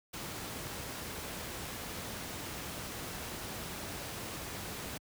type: noise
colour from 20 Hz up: pink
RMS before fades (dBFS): -41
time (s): 0.13-4.98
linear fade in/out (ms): 10
effects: high-pass 60 Hz 12 dB/octave